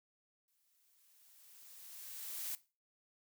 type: noise with exponential growth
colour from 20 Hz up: blue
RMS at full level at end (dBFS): -40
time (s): 0.48-2.55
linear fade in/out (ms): 1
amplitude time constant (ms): 450
effects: noise-tail reverb RT60 0.3 s tail -17 dB re dry